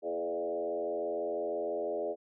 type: tone with frequency modulation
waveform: sine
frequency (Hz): 510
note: C5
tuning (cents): -44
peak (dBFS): -31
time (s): 0.02-2.16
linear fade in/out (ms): 50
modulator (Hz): 86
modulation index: 1.8
effects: none